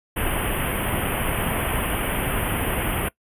pink band-stop noise, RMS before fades -24 dBFS, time 0.16-3.09 s, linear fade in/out 10 ms, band 3200 to 9100 Hz, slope 96 dB/octave, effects noise-tail reverb RT60 0.1 s tail -21 dB re dry + resampled to 32000 Hz

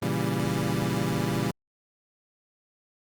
25% pulse chord, A# diminished seventh, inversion none, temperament equal, 116.54 / 138.59 / 164.81 / 196 Hz, A#2 / C#3 / E3 / G3, 0 / 0 / 0 / 0 cents, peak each -27 dBFS, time 0.02-1.51 s, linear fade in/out 5 ms, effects Opus 24 kbps

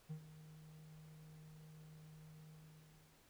triangle tone with ADSR envelope, 155.7 Hz, D#3, 2 cents sharp, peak -40 dBFS, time 0.09-3.25 s, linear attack 20 ms, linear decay 86 ms, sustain -14 dB, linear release 760 ms, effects pink hiss -69 dBFS RMS until 3.29 s

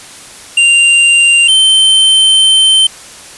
square tone pair in turn, 2783 / 3099 Hz, F7 / G7, -7 / -21 cents, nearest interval major second, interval 186 cents, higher second, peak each -5 dBFS, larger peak neither, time 0.57-1.48 / 1.48-2.87 s, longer second, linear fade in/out 5 ms, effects white hiss -32 dBFS RMS until 3.37 s + resampled to 24000 Hz

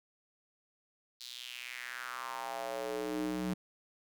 square tone with high-pass filter sweep, 61.74 Hz, B1, in tune, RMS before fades -39 dBFS, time 1.2-3.54 s, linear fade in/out 10 ms, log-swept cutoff 4300 to 200 Hz, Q 3.6, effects none

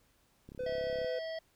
click train, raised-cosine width 3 ms, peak -36 dBFS, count 20, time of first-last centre 0.49-1.046 s, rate 34.2 Hz
triangle tone, 505 Hz, B4, 39 cents sharp, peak -32 dBFS, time 0.59-1.19 s, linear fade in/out 5 ms
harmonic tone, 648 Hz, E5, 30 cents flat, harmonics 1 / 3 / 5 / 7 / 8, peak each -37 / -47 / -51 / -54 / -55 dBFS, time 0.66-1.39 s, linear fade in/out 5 ms
effects pink hiss -70 dBFS RMS until 1.55 s

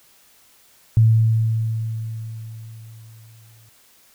sine tone with exponential decay, 111.9 Hz, A2, 30 cents sharp, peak -9 dBFS, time 0.97-3.69 s, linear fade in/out 0 ms, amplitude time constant 590 ms, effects white hiss -54 dBFS RMS until 4.14 s

